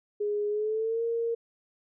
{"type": "tone with pitch glide", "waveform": "sine", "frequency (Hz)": [414.9, 463], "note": ["G#4", "A#4"], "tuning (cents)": [-2, -12], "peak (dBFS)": -26, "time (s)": [0.2, 1.35], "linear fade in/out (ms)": 10, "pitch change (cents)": 190, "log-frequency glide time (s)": [0.49, 1.03], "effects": []}